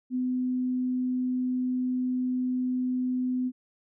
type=tone; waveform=sine; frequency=252.9 Hz; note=B3; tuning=41 cents sharp; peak=-25 dBFS; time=0.1-3.52 s; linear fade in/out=50 ms; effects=none